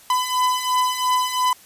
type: beating tone pair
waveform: 45% pulse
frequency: 1003 / 1005.9 Hz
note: B5 / B5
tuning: +26 / +31 cents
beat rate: 2.9 Hz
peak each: -23 / -20 dBFS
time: 0.1-1.53 s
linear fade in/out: 2 ms
effects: white hiss -48 dBFS RMS until 1.65 s + resampled to 32000 Hz